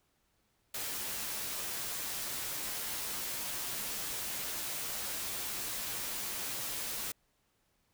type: noise with comb filter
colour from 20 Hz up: white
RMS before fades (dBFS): -38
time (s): 0.74-7.12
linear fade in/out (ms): 5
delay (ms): 12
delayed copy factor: -0.5
effects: pink hiss -75 dBFS RMS until 7.93 s